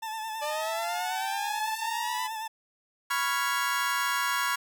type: tone with vibrato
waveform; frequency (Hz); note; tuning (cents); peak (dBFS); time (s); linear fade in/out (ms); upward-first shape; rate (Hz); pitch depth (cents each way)
40% pulse; 880; A5; 0; -32; 0.02-2.48; 10; sine; 9.2; 39
type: linear sweep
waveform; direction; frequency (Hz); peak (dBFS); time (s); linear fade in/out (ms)
sawtooth; up; 587.3 to 1004; -27; 0.41-2.28; 20
type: chord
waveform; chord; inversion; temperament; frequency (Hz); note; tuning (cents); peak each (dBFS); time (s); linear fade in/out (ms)
35% pulse; C# dominant seventh; third; equal; 987.8 / 1108.7 / 1396.9 / 1661.2; B5 / C#6 / E#6 / G#6; 0 / 0 / 0 / 0; -30; 3.1-4.56; 10
effects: none